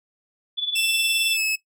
sine tone with tremolo, 3456 Hz, A7, 32 cents flat, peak -20 dBFS, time 0.57-1.37 s, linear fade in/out 20 ms, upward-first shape sine, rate 19 Hz, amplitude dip 70%
sawtooth tone with pitch glide, 2667 to 2590 Hz, E7 to E7, +20 to -31 cents, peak -18 dBFS, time 0.75-1.56 s, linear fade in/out 10 ms, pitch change -51 cents, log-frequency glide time 1.29-1.42 s
effects noise-tail reverb RT60 0.1 s tail -17 dB re dry

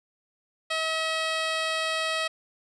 10% pulse tone with low-pass filter, 641 Hz, E5, 49 cents flat, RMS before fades -28 dBFS, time 0.7-2.28 s, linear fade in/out 10 ms, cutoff 6600 Hz, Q 1.2, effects none

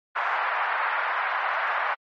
white band-pass noise, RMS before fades -26 dBFS, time 0.15-1.95 s, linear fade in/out 20 ms, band 750 to 1700 Hz, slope 24 dB/octave, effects MP3 32 kbps

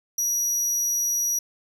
40% pulse tone, 5800 Hz, F#8, 35 cents flat, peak -21 dBFS, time 0.18-1.39 s, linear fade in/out 5 ms, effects none

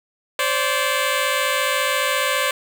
10% pulse tone pair together, 523.3 / 577.9 Hz, C5 / D5, 0 / -28 cents, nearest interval major second, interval 172 cents, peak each -13 dBFS, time 0.39-2.51 s, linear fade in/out 2 ms, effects none

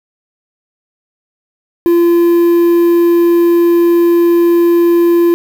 triangle tone with quantisation, 342.9 Hz, F4, 32 cents flat, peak -4 dBFS, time 1.86-5.34 s, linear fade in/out 0 ms, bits 5, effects none

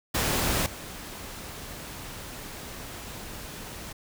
pink noise with level steps, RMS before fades -26 / -40 dBFS, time 0.14-3.93 s, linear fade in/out 10 ms, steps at 0.66 s, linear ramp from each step 2 ms, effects none

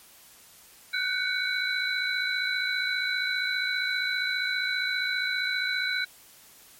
sine tone cluster, 1478 / 1533 / 2243 / 3978 Hz, F#6 / G6 / C#7 / B7, -2 / -39 / +20 / +12 cents, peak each -31 dBFS, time 0.93-6.05 s, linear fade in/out 10 ms, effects white hiss -53 dBFS RMS until 6.79 s + MP3 64 kbps

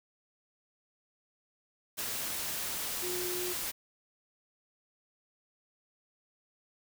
sine tone in noise, 359.2 Hz, F4, 49 cents sharp, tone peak -36 dBFS, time 3.02-3.54 s, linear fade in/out 20 ms, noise white, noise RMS -36 dBFS, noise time 1.97-3.72 s, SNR -3 dB, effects none

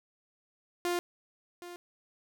sawtooth tone with echo, 351.2 Hz, F4, 10 cents sharp, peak -25 dBFS, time 0.85-0.99 s, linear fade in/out 0 ms, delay 770 ms, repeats 1, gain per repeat -14 dB, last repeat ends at 1.76 s, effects none

